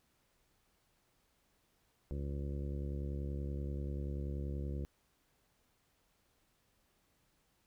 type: harmonic tone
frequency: 70.4 Hz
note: C#2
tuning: 27 cents sharp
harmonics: 1 / 2 / 3 / 4 / 5 / 6 / 7 / 8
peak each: -38 / -43 / -48 / -51 / -49 / -57 / -53 / -59 dBFS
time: 2.11-4.85 s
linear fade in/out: 0 ms
effects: pink hiss -75 dBFS RMS until 7.66 s